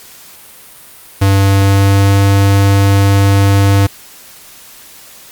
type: tone with pitch glide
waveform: square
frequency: 98 to 99.02 Hz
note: G2 to G2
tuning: 0 to +18 cents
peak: -7 dBFS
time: 1.21-3.87 s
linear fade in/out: 10 ms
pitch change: +18 cents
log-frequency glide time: 1.36-2.17 s
effects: white hiss -37 dBFS RMS until 5.31 s + Opus 48 kbps